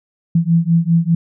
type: beating tone pair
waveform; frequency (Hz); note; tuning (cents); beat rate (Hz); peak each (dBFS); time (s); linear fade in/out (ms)
sine; 164.81 / 169.81; E3 / F3; 0 / -48; 5; -14; 0.35-1.15; 5
effects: none